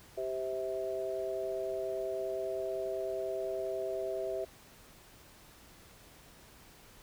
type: harmonic tone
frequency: 130 Hz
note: C3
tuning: 11 cents flat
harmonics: 3 / 4 / 5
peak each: -37 / -41 / -36 dBFS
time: 0.17-4.45 s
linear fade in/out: 10 ms
effects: pink hiss -57 dBFS RMS until 7.02 s